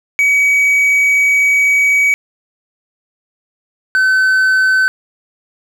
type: tone pair in turn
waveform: triangle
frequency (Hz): 2268 / 1524.3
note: C#7 / G6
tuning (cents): +39 / -49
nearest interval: perfect fifth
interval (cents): 688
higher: first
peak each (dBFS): -7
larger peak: neither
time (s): 0.19-2.14 / 3.95-4.88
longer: first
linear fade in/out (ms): 0
effects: none